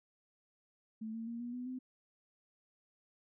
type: tone with pitch steps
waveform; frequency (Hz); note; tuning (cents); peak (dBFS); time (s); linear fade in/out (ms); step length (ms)
sine; 220 / 226.7 / 233.6 / 240.7 / 248.1 / 255.7; A3 / A#3 / A#3 / B3 / B3 / C4; 0 / -48 / +4 / -44 / +8 / -40; -39; 1.01-1.79; 10; 130
effects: none